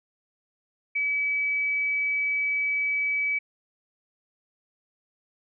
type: tone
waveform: sine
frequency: 2288 Hz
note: D7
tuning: 46 cents flat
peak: -23 dBFS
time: 0.95-3.39 s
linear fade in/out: 10 ms
effects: none